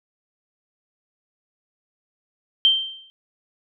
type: tone with exponential decay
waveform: sine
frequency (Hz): 3136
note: G7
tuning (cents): 0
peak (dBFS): -10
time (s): 2.65-3.1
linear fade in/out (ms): 0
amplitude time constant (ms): 97
effects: none